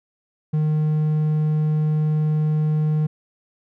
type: tone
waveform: triangle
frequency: 153.5 Hz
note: D#3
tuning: 23 cents flat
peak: -15 dBFS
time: 0.53-3.07 s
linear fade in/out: 10 ms
effects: none